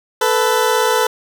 20% pulse tone pair together, 440 / 497.3 Hz, A4 / B4, 0 / +12 cents, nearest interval major second, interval 212 cents, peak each -11 dBFS, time 0.21-1.07 s, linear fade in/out 5 ms, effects none

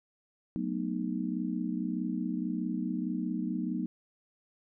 sine chord, B dominant seventh, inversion second, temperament just, 185.21 / 222.2 / 246.9 / 308.7 Hz, F#3 / A3 / B3 / D#4, +2 / +17 / 0 / -14 cents, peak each -35 / -37 / -35 / -36 dBFS, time 0.56-3.86 s, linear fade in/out 0 ms, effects none

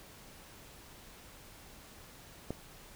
click, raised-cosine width 2 ms, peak -22 dBFS, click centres 2.506 s, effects pink hiss -54 dBFS RMS until 2.95 s

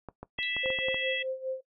clicks, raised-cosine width 1 ms, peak -26 dBFS, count 9, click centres 0.087 / 0.23 / 0.388 / 0.566 / 0.659 / 0.703 / 0.788 / 0.885 / 0.944 s
harmonic tone, 659.3 Hz, E5, in tune, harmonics 3 / 4 / 5, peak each -34 / -34 / -34 dBFS, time 0.38-1.23 s, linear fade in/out 10 ms
sine tone with exponential decay, 3903 Hz, B7, 21 cents flat, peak -34 dBFS, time 0.43-0.53 s, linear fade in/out 0 ms, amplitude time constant 21 ms
sine tone with tremolo, 523.3 Hz, C5, in tune, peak -29 dBFS, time 0.63-1.61 s, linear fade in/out 10 ms, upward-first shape sine, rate 4.9 Hz, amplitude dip 80%
effects noise-tail reverb RT60 0.1 s tail -18 dB re dry

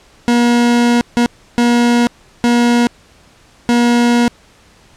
40% pulse tone bursts at uneven times, 239 Hz, A#3, 43 cents sharp, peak -8 dBFS, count 5, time 0.28-1.01 / 1.17-1.26 / 1.58-2.07 / 2.44-2.87 / 3.69-4.28 s, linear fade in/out 0 ms, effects pink hiss -47 dBFS RMS until 4.96 s + low-pass 8000 Hz 12 dB/octave

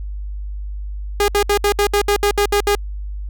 sawtooth tone bursts, 408.6 Hz, G#4, 28 cents flat, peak -9 dBFS, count 11, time 1.2-2.751 s, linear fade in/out 2 ms, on 81 ms, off 66 ms, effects added 50 Hz sine -24 dBFS peak until 3.29 s

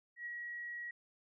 sine tone with ADSR envelope, 1911 Hz, A#6, 43 cents sharp, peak -39 dBFS, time 0.16-0.91 s, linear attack 99 ms, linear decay 18 ms, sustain -2 dB, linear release 5 ms, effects none

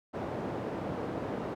white band-pass noise, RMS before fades -36 dBFS, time 0.13-1.55 s, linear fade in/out 20 ms, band 110 to 540 Hz, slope 12 dB/octave, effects none

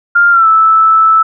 sine tone with pitch glide, 1400 to 1313.8 Hz, F6 to E6, +4 to -6 cents, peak -4 dBFS, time 0.15-1.23 s, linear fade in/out 10 ms, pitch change -110 cents, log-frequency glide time 0.31-0.47 s, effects none

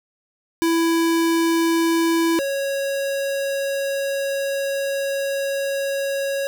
square tone pair in turn, 331.6 / 551.9 Hz, E4 / C#5, +10 / -8 cents, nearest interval major sixth, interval 882 cents, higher second, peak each -17 / -22 dBFS, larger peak first, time 0.62-2.39 / 2.39-6.47 s, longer second, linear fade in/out 0 ms, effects none

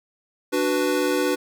square chord, B minor, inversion first, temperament equal, 293.7 / 370 / 493.9 Hz, D4 / F#4 / B4, 0 / 0 / 0 cents, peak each -25 dBFS, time 0.52-1.36 s, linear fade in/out 20 ms, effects none

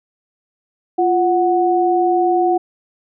sine tone pair together, 348.3 / 738 Hz, F4 / F#5, -5 / -5 cents, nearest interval octave + minor second, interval 1300 cents, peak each -15 dBFS, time 0.98-2.58 s, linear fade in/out 10 ms, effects none

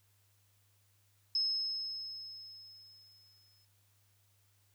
sine tone with exponential decay, 5180 Hz, E8, 31 cents flat, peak -28 dBFS, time 1.35-3.65 s, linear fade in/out 2 ms, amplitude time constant 500 ms, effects added 100 Hz sine -70 dBFS peak until 4.74 s + white hiss -73 dBFS RMS until 4.74 s

